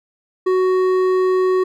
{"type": "tone with hard clipping", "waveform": "sine", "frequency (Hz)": 371.5, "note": "F#4", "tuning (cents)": 7, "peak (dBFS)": -15, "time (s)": [0.46, 1.64], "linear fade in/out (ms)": 10, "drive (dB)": 8, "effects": []}